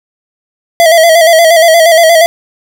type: tone with vibrato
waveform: square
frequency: 659.3 Hz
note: E5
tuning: in tune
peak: -3 dBFS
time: 0.8-2.26 s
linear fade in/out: 0 ms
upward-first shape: square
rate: 8.5 Hz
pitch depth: 52 cents each way
effects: none